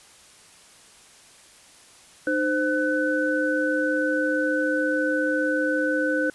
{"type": "tone cluster", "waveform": "sine", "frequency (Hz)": [304.4, 519, 1501], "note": ["D#4", "C5", "F#6"], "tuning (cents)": [-38, -14, 24], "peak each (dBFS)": -25, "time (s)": [2.27, 6.3], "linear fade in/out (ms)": 2, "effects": ["white hiss -51 dBFS RMS until 6.34 s", "resampled to 24000 Hz"]}